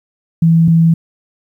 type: tone pair in turn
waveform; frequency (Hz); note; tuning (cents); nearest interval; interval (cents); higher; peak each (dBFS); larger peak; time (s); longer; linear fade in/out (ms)
sine; 164.81 / 164.81; E3 / E3; 0 / 0; unison; 0; neither; -6; neither; 0.42-0.68 / 0.68-0.94; neither; 5
effects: 8-bit